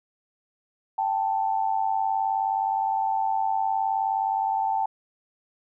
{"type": "tone pair together", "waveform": "sine", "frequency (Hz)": [781, 880.4], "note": ["G5", "A5"], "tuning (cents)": [-7, 1], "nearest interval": "major second", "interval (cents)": 208, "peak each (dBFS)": -25, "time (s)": [0.98, 4.86], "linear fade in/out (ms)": 5, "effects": []}